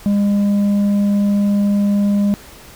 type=tone with tanh clipping; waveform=triangle; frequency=202.8 Hz; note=G#3; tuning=41 cents flat; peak=-13 dBFS; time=0.06-2.34 s; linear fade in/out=0 ms; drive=9 dB; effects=pink hiss -40 dBFS RMS until 2.75 s